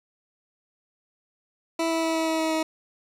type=tone with pitch steps; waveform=20% pulse; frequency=328.9 / 327 / 325.1 / 323.2 / 321.4 / 319.5 / 317.7 Hz; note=E4 / E4 / E4 / E4 / E4 / D#4 / D#4; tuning=-4 / -14 / -24 / -34 / -44 / +46 / +36 cents; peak=-18 dBFS; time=1.79-2.63 s; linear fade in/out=5 ms; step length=120 ms; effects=low-pass 10000 Hz 12 dB/octave + 9-bit